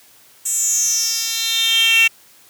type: tone with high-pass filter sweep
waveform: 10% pulse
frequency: 453.2 Hz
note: A#4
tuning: 49 cents flat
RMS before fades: -17 dBFS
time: 0.45-2.08 s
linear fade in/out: 10 ms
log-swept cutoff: 8200 to 2600 Hz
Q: 7.2
effects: white hiss -49 dBFS RMS until 2.49 s + high-pass 80 Hz 12 dB/octave